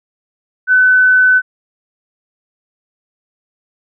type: tone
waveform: sine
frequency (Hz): 1508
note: F#6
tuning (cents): +32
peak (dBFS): -6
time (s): 0.67-1.42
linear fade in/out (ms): 50
effects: none